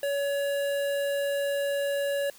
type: tone with notch filter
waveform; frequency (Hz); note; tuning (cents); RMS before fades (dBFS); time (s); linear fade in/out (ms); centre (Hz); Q
square; 564; C#5; +30; -28; 0.03-2.3; 2; 5600; 1.1
effects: white hiss -53 dBFS RMS until 2.38 s